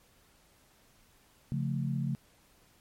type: chord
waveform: sine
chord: Db augmented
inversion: none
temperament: equal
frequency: 138.59 / 174.61 / 220 Hz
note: Db3 / F3 / A3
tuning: 0 / 0 / 0 cents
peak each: -31 / -36 / -36 dBFS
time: 1.52-2.15 s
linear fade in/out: 0 ms
effects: pink hiss -64 dBFS RMS until 2.8 s + MP3 64 kbps